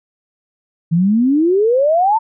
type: exponential sweep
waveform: sine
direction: up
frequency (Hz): 158.9 to 923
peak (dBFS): -10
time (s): 0.91-2.19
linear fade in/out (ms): 20
effects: none